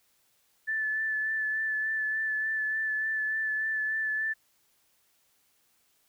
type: tone with vibrato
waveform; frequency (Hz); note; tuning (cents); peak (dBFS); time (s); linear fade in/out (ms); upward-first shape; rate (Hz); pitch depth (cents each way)
sine; 1748; A6; -12; -27; 0.67-4.34; 20; sine; 3.4; 19
effects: white hiss -69 dBFS RMS until 6.08 s